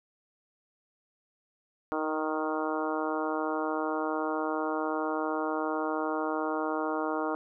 harmonic tone with a mistuned harmonic, 155.6 Hz, D#3, in tune, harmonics 2 / 3 / 4 / 5 / 6 / 7 / 8 / 9, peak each -33 / -35 / -36 / -37 / -38 / -38 / -39 / -40 dBFS, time 1.92-7.35 s, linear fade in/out 0 ms, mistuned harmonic 2, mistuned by +15 cents, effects none

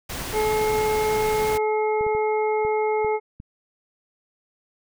pink noise, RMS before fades -31 dBFS, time 0.09-1.58 s, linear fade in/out 10 ms
harmonic tone, 430 Hz, A4, 40 cents flat, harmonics 1 / 2 / 3 / 5, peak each -21 / -25 / -38 / -33 dBFS, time 0.32-3.2 s, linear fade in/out 50 ms
clicks, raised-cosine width 5 ms, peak -26 dBFS, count 6, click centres 2.01 / 2.066 / 2.15 / 2.65 / 3.047 / 3.401 s
effects none

